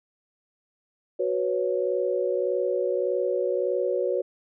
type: chord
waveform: sine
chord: F# suspended fourth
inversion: none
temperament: just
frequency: 370 / 493.3 / 555 Hz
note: F#4 / B4 / C#5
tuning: 0 / -2 / +2 cents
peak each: -27 dBFS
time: 1.19-4.22 s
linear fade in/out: 10 ms
effects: none